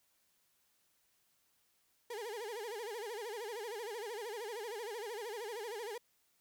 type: tone with vibrato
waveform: 35% pulse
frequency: 442.7 Hz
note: A4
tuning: 11 cents sharp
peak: -39 dBFS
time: 2.1-5.98 s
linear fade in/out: 5 ms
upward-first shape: sine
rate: 13 Hz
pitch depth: 170 cents each way
effects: white hiss -75 dBFS RMS until 6.4 s